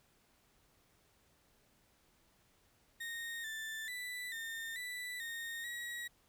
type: tone with pitch steps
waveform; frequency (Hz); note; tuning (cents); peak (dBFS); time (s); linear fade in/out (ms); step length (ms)
35% pulse; 1852 / 1769 / 1981 / 1819 / 1977 / 1847 / 1911; A#6 / A6 / B6 / A#6 / B6 / A#6 / A#6; -12 / +9 / +5 / -43 / +1 / -16 / +43; -39; 3-6.08; 10; 440
effects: pink hiss -71 dBFS RMS until 6.28 s